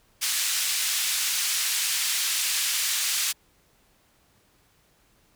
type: band-pass noise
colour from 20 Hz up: white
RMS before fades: -26 dBFS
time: 0.21-3.33 s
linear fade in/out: 20 ms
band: 2000 to 9200 Hz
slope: 12 dB/octave
effects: pink hiss -63 dBFS RMS until 5.35 s